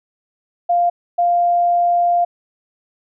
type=tone bursts at uneven times; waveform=sine; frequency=698 Hz; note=F5; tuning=1 cent flat; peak=-12 dBFS; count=2; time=0.69-0.9 / 1.18-2.25 s; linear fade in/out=10 ms; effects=none